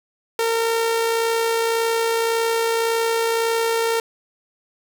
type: tone with amplitude modulation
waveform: sawtooth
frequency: 457.1 Hz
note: A#4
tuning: 34 cents flat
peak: -13 dBFS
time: 0.39-4 s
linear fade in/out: 2 ms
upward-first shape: sine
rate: 61.8 Hz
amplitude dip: 30%
effects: none